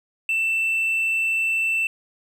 triangle tone, 2668 Hz, E7, 20 cents sharp, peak -17 dBFS, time 0.29-1.87 s, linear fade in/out 2 ms, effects tanh soft clip ceiling -14 dBFS

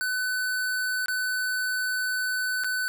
square tone with dropouts, 1505 Hz, F#6, 29 cents sharp, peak -26 dBFS, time 0.01-2.88 s, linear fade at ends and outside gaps 0 ms, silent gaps 1.059-1.083 / 2.637-2.644 s, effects none

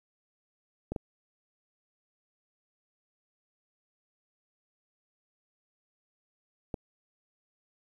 clicks, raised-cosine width 2 ms, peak -20 dBFS, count 3, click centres 0.92 / 0.962 / 6.742 s, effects 10-bit

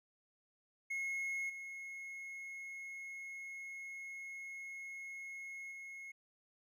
triangle tone with level steps, 2168 Hz, C#7, 39 cents flat, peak -35 / -43 / -45 dBFS, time 0.9-6.12 s, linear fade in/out 10 ms, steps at 1.49 / 5.71 s, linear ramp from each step 10 ms, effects none

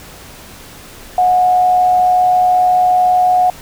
sine tone with frequency modulation, 729 Hz, F#5, 26 cents flat, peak -8 dBFS, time 1.18-3.5 s, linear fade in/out 2 ms, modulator 94.5 Hz, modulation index 0.26, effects pink hiss -36 dBFS RMS until 3.61 s

